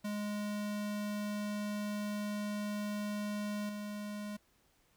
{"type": "tone with level steps", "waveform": "square", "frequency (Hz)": 207.7, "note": "G#3", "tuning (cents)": 0, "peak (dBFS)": [-36, -40], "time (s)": [0.04, 4.37], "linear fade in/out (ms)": 10, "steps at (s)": 3.69, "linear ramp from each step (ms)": 2, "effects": ["pink hiss -71 dBFS RMS until 4.96 s"]}